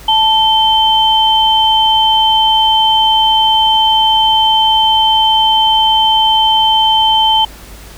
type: tone pair together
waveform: sine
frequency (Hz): 880 / 3095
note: A5 / G7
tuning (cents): 0 / -23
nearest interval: octave + minor seventh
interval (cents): 2177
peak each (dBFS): -10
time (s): 0.08-7.45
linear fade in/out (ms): 5
effects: added 52 Hz sine -34 dBFS peak until 7.97 s + pink hiss -36 dBFS RMS until 7.97 s